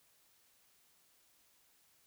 silence, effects white hiss -70 dBFS RMS until 2.06 s

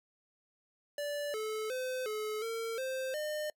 square tone with pitch steps, 582 / 433.8 / 512 / 428.7 / 455.2 / 523 / 606 Hz, D5 / A4 / C5 / A4 / A#4 / C5 / D#5, -16 / -25 / -38 / -45 / -41 / -1 / -46 cents, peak -35 dBFS, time 0.98-3.5 s, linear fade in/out 2 ms, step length 360 ms, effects noise-tail reverb RT60 0.1 s tail -25 dB re dry

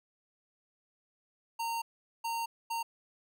square tone bursts at uneven times, 921 Hz, A#5, 21 cents flat, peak -33 dBFS, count 3, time 1.59-1.82 / 2.24-2.46 / 2.7-2.83 s, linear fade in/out 10 ms, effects none

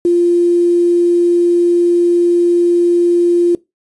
sine tone with quantisation, 347.2 Hz, F4, 10 cents flat, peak -8 dBFS, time 0.05-3.55 s, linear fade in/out 2 ms, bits 6, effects noise-tail reverb RT60 0.2 s tail -21 dB re dry + resampled to 24000 Hz

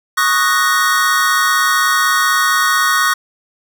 square chord, D# minor seventh, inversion third, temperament equal, 1108.7 / 1244.5 / 1480 / 1864.7 Hz, C#6 / D#6 / F#6 / A#6, 0 / 0 / 0 / 0 cents, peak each -18 dBFS, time 0.17-3.14 s, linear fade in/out 10 ms, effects none

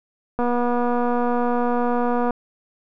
click train, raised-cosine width 1 ms, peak -10 dBFS, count 465, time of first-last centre 0.39-2.307 s, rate 242 Hz, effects none

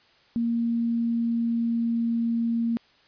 sine tone with pitch glide, 233.1 to 231.6 Hz, A#3 to A#3, 0 to -11 cents, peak -22 dBFS, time 0.36-2.77 s, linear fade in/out 0 ms, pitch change -11 cents, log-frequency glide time 0.49-2.37 s, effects white hiss -59 dBFS RMS until 3.07 s + resampled to 11025 Hz

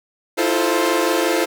sawtooth chord, F major seventh, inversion third, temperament equal with one note detuned, 323.6 / 349.2 / 440 / 523.3 Hz, E4 / F4 / A4 / C5, -32 / 0 / 0 / 0 cents, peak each -18 / -17 / -19 / -18 dBFS, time 0.37-1.46 s, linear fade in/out 20 ms, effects none

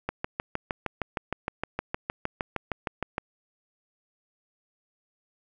click train, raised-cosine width 0.5 ms, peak -13 dBFS, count 21, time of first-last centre 0.09-3.181 s, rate 6.47 Hz, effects none

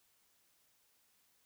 silence, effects white hiss -73 dBFS RMS until 1.45 s

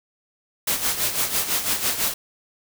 white noise with tremolo, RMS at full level -21 dBFS, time 0.67-2.14 s, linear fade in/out 5 ms, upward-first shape sine, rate 6 Hz, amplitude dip 65%, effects none

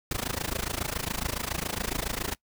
pink noise with amplitude modulation, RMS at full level -28 dBFS, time 0.11-2.35 s, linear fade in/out 2 ms, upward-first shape sine, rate 27.2 Hz, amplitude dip 95%, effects noise-tail reverb RT60 0.1 s tail -23 dB re dry

